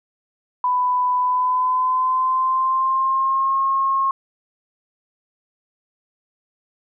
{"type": "tone with pitch glide", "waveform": "sine", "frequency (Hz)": [996, 1079.9], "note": ["B5", "C#6"], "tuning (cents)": [14, -46], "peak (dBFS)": -16, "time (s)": [0.64, 4.11], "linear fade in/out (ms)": 2, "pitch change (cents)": 140, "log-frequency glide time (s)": [1.18, 3.59], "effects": []}